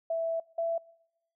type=tone pair in turn; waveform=sine; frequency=659.3 / 666.6 Hz; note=E5 / E5; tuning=0 / +19 cents; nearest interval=unison; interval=19 cents; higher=second; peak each=-27 dBFS; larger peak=neither; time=0.1-0.4 / 0.58-0.78 s; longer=first; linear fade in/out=5 ms; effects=noise-tail reverb RT60 0.9 s tail -24 dB re dry